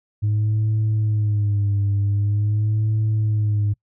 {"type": "tone with vibrato", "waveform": "sine", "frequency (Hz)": 104.5, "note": "G#2", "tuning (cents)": 11, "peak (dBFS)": -15, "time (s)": [0.22, 3.74], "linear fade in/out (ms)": 20, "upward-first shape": "sine", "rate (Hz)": 0.45, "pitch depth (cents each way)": 68, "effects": ["noise-tail reverb RT60 0.1 s tail -25 dB re dry", "tanh soft clip ceiling -15 dBFS"]}